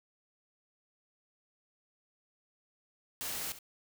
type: noise with echo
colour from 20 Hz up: white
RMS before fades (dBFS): -38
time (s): 3.21-3.52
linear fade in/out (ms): 0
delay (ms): 68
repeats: 1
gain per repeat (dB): -13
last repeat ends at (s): 3.588
effects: none